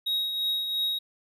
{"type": "tone with tremolo", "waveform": "triangle", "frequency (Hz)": 3788, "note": "A#7", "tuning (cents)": 27, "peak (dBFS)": -22, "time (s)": [0.06, 0.99], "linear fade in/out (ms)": 10, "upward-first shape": "triangle", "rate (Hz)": 2.9, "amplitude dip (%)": 50, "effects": []}